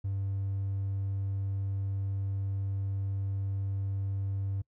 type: tone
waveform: triangle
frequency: 98 Hz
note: G2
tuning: in tune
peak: -27 dBFS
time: 0.04-4.62 s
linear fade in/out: 10 ms
effects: noise-tail reverb RT60 0.1 s tail -26 dB re dry + tanh soft clip ceiling -24 dBFS